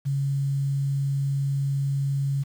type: tone with quantisation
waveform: sine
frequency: 138.59 Hz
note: C#3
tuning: in tune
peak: -22 dBFS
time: 0.05-2.44 s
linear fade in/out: 20 ms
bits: 8
effects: none